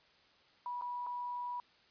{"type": "tone with dropouts", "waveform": "sine", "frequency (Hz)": 976, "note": "B5", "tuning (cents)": -21, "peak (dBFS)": -37, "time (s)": [0.66, 1.6], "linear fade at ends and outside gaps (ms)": 1, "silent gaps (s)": [[0.812, 0.821], [1.065, 1.069]], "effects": ["white hiss -66 dBFS RMS until 1.9 s", "resampled to 11025 Hz"]}